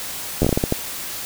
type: slowing click train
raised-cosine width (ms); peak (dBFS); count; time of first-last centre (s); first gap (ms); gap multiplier
2; -4; 9; 0.42-0.724; 11; 1.34
effects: white hiss -30 dBFS RMS until 1.25 s